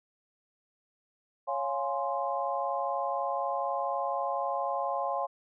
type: chord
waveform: sine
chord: Db major seventh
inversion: none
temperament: equal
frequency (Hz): 554.4 / 698.5 / 830.6 / 1046.5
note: Db5 / F5 / Ab5 / C6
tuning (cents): 0 / 0 / 0 / 0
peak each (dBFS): -34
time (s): 1.47-5.27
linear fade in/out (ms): 20
effects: none